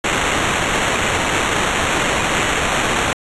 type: noise with sample-and-hold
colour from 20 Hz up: violet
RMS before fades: -18 dBFS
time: 0.04-3.13 s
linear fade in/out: 2 ms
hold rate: 4900 Hz
effects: resampled to 24000 Hz